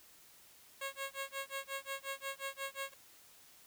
10% pulse tone with tremolo, 546 Hz, C#5, 26 cents flat, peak -29 dBFS, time 0.81-2.94 s, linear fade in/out 5 ms, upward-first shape sine, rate 5.6 Hz, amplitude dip 100%, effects white hiss -61 dBFS RMS until 3.66 s

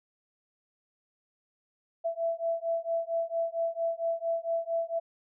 sine beating tone pair, 664 / 668.4 Hz, E5 / E5, +12 / +24 cents, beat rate 4.4 Hz, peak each -31 dBFS, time 2.04-5 s, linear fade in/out 20 ms, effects none

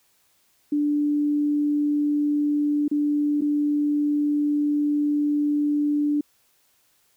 sine tone with dropouts, 293.7 Hz, D4, in tune, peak -19 dBFS, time 0.72-6.21 s, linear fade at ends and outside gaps 5 ms, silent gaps 2.881-2.913 / 3.41-3.418 s, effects white hiss -64 dBFS RMS until 7.16 s

